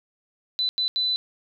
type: tone bursts at uneven times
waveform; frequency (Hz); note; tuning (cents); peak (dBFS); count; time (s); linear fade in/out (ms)
sine; 4000; B7; +21; -21; 3; 0.59-0.69 / 0.78-0.88 / 0.96-1.16; 0
effects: none